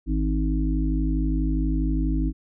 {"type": "harmonic tone", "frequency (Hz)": 52.3, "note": "G#1", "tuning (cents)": 13, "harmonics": [1, 3, 5, 6], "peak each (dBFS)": [-22, -30, -28, -29], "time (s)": [0.06, 2.33], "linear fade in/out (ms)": 50, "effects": []}